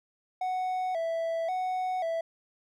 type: tone with vibrato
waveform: triangle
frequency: 699 Hz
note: F5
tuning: 1 cent sharp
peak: -26 dBFS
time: 0.41-2.21 s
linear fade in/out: 5 ms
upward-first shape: square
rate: 0.93 Hz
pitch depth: 100 cents each way
effects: none